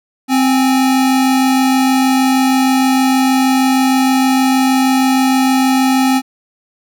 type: tone pair together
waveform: square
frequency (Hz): 261.4 / 830.6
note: C4 / G#5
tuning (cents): -1 / 0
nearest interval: octave + minor sixth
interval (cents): 2001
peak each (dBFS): -11 / -19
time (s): 0.28-6.22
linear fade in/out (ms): 50
effects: none